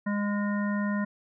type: harmonic tone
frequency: 204.9 Hz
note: G#3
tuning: 23 cents flat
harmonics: 1 / 3 / 5 / 7 / 9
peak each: -26 / -38 / -38 / -40 / -38 dBFS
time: 0.06-1.05 s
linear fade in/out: 10 ms
effects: none